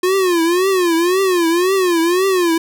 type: tone with vibrato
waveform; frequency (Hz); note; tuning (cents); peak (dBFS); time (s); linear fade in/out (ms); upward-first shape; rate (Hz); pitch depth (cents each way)
square; 357.2; F4; +39; -13; 0.03-2.58; 5; triangle; 1.9; 170
effects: none